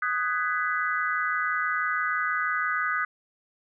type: chord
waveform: sine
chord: G# minor seventh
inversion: second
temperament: just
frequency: 1245.9 / 1495.1 / 1661.2 / 1993.5 Hz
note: D#6 / F#6 / G#6 / B6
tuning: +2 / +18 / 0 / +16 cents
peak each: -28 / -28 / -33 / -33 dBFS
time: 0.02-3.05 s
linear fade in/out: 5 ms
effects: none